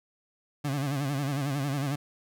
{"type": "tone with vibrato", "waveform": "30% pulse", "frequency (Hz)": 140, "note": "C#3", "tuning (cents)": 18, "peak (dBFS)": -25, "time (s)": [0.64, 1.96], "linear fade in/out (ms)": 10, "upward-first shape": "sine", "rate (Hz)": 11, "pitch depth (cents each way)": 96, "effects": []}